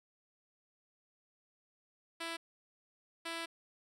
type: tone bursts at uneven times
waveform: 5% pulse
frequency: 332.1 Hz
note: E4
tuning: 13 cents sharp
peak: -27 dBFS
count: 2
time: 2.2-2.37 / 3.25-3.46 s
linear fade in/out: 10 ms
effects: low-pass 10000 Hz 12 dB/octave